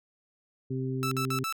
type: harmonic tone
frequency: 130.81 Hz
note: C3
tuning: in tune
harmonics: 1 / 2 / 3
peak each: -31 / -34 / -36 dBFS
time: 0.7-1.44 s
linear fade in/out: 10 ms
type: tone bursts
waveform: sawtooth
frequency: 1318.5 Hz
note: E6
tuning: in tune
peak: -26 dBFS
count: 4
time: 1.03-1.525 s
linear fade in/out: 0 ms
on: 84 ms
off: 53 ms
effects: none